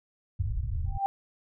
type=low-pass noise; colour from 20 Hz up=pink; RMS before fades=-30 dBFS; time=0.39-0.98 s; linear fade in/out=10 ms; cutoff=120 Hz; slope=48 dB/octave
type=tone with exponential growth; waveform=sine; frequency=787 Hz; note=G5; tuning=7 cents sharp; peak=-20 dBFS; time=0.86-1.06 s; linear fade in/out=0 ms; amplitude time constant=43 ms
effects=none